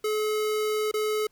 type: tone with dropouts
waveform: square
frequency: 428 Hz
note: A4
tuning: 48 cents flat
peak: -25 dBFS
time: 0.04-1.27 s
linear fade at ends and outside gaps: 5 ms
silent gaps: 0.914-0.939 s
effects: pink hiss -67 dBFS RMS until 1.31 s